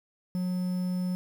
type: tone with quantisation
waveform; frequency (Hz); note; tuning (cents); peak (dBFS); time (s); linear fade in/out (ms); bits
triangle; 181.6; F#3; -32; -25; 0.35-1.15; 0; 8
effects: none